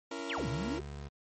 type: chord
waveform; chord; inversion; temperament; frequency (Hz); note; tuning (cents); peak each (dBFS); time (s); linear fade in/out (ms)
sawtooth; A# diminished; first; just; 279.7 / 335.6 / 466.2; C#4 / E4 / A#4; +16 / +31 / 0; -38; 0.11-0.79; 5
type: exponential two-way sweep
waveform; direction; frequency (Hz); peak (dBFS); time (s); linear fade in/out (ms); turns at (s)
sine; down then up; 3901 to 112.2 to 390.6; -34; 0.29-0.81; 10; 0.48
type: tone with vibrato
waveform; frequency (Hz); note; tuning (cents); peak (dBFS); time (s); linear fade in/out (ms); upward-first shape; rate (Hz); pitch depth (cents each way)
25% pulse; 71.6; D2; -43; -37; 0.37-1.09; 20; sine; 20; 53
effects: MP3 32 kbps